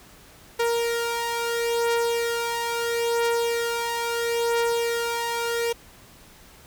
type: beating tone pair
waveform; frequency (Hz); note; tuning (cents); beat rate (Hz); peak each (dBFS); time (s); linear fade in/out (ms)
sawtooth; 467.1 / 467.85; A#4 / A#4; +3 / +6; 0.75; -25 / -20; 0.59-5.73; 10
effects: pink hiss -50 dBFS RMS until 6.66 s